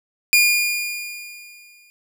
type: tone with exponential decay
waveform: sawtooth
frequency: 2425 Hz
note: D#7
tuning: 45 cents flat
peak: -7 dBFS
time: 0.33-1.9 s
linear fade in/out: 0 ms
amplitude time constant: 340 ms
effects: none